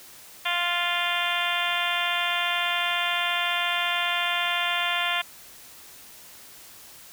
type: harmonic tone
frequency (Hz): 349.2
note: F4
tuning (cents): 0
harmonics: 2 / 3 / 4 / 5 / 6 / 7 / 8 / 9 / 10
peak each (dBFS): -32 / -32 / -32 / -32 / -32 / -32 / -32 / -32 / -32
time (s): 0.45-5.22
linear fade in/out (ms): 10
effects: white hiss -47 dBFS RMS until 7.12 s